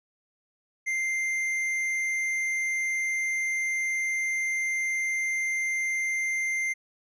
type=tone with tanh clipping; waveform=triangle; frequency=2093 Hz; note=C7; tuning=in tune; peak=-27 dBFS; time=0.86-6.74 s; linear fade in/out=20 ms; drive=12 dB; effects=none